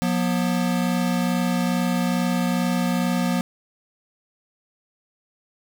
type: tone pair together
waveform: square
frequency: 179.46 / 241.8 Hz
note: F3 / B3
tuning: +47 / -36 cents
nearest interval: perfect fourth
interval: 517 cents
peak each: -23 / -24 dBFS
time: 0.02-3.41 s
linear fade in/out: 0 ms
effects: none